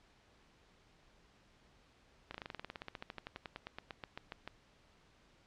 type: slowing click train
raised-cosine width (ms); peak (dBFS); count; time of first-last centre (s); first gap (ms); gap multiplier
0.3; -27; 28; 2.31-4.476; 34; 1.06
effects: pink hiss -67 dBFS RMS until 5.46 s + low-pass 5000 Hz 12 dB/octave

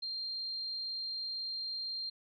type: tone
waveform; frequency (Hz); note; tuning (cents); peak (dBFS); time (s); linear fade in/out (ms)
sine; 4186; C8; 0; -36; 0.02-2.1; 10
effects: none

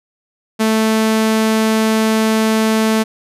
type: tone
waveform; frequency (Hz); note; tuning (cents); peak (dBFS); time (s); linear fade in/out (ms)
sawtooth; 220; A3; 0; -8; 0.59-3.04; 20
effects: resampled to 32000 Hz

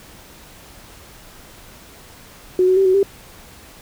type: tone with pitch steps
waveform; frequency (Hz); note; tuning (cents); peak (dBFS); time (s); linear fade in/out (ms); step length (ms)
sine; 367.2 / 372.3 / 386.7 / 373.5 / 395; F#4 / F#4 / G4 / F#4 / G4; -13 / +11 / -24 / +16 / +13; -11; 2.59-3.03; 2; 88
effects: pink hiss -43 dBFS RMS until 3.81 s

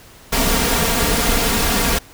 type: noise with comb filter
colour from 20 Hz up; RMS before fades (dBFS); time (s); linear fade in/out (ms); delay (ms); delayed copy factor
pink; -17; 0.32-1.99; 10; 4.3; +0.6
effects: pink hiss -44 dBFS RMS until 2.13 s

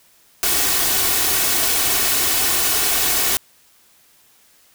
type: noise with comb filter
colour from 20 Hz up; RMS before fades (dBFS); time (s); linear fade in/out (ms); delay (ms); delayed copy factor
white; -18; 0.43-3.37; 0; 2.7; +0.5
effects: white hiss -54 dBFS RMS until 4.74 s

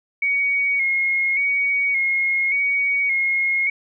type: tone with vibrato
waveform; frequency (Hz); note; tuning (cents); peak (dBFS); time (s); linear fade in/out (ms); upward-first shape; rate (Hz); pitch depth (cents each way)
sine; 2200; C#7; -14; -17; 0.22-3.7; 5; square; 0.87; 36
effects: none

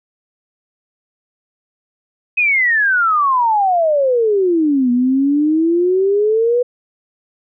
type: exponential two-way sweep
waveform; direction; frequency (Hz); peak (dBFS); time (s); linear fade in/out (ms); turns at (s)
sine; down then up; 2552 to 240.8 to 496.5; -11; 2.37-6.63; 10; 4.91
effects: none

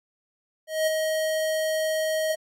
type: tone with ADSR envelope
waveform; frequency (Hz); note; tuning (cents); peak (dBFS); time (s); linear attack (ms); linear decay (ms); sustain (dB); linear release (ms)
square; 630; D#5; +21; -20; 0.67-2.36; 200; 11; -4; 33
effects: AAC 48 kbps

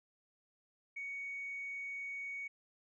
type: tone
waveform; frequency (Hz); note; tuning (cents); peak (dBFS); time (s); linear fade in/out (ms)
sine; 2234; C#7; +13; -39; 0.96-2.48; 10
effects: tanh soft clip ceiling -35 dBFS

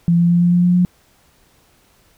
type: tone with pitch steps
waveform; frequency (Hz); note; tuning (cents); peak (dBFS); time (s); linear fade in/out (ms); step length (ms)
sine; 170.5 / 171.88 / 173.28 / 174.69 / 176.11 / 177.54 / 178.98; F3 / F3 / F3 / F3 / F3 / F3 / F3; -41 / -27 / -13 / +1 / +15 / +29 / +43; -10; 0.08-0.85; 0; 110
effects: pink hiss -55 dBFS RMS until 2.17 s

